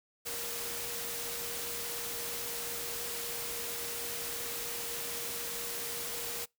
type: tone in noise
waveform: sine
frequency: 471.7 Hz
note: A#4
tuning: 20 cents sharp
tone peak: -46 dBFS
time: 0.25-6.46 s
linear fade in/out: 20 ms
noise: white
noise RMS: -38 dBFS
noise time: 0.25-6.46 s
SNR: -11 dB
effects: noise-tail reverb RT60 0.2 s tail -26 dB re dry